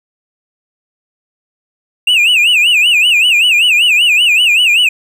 triangle tone with vibrato, 2673 Hz, E7, 23 cents sharp, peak -5 dBFS, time 2.07-4.89 s, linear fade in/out 5 ms, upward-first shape sine, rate 5.2 Hz, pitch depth 190 cents each way, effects none

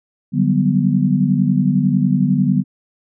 sine chord, G major seventh, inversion second, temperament equal, 146.83 / 185 / 196 / 246.9 Hz, D3 / F#3 / G3 / B3, 0 / 0 / 0 / 0 cents, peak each -18 dBFS, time 0.32-2.64 s, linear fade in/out 50 ms, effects none

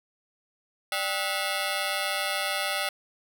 10% pulse ring-modulated tone, 688 Hz, F5, 26 cents flat, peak -15 dBFS, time 0.92-2.89 s, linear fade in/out 2 ms, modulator 96.5 Hz, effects none

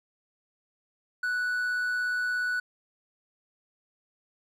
triangle tone with amplitude modulation, 1480 Hz, F#6, in tune, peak -23 dBFS, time 1.23-2.6 s, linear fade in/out 5 ms, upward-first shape sine, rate 117 Hz, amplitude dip 30%, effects none

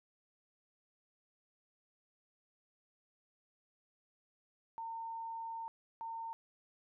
sine tone bursts at uneven times, 910 Hz, A#5, 42 cents flat, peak -40 dBFS, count 2, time 4.78-5.68 / 6.01-6.33 s, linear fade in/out 0 ms, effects none

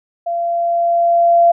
sine tone with level ramp, 685 Hz, F5, 34 cents flat, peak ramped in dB -17 to -6 dBFS, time 0.26-1.52 s, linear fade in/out 10 ms, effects none

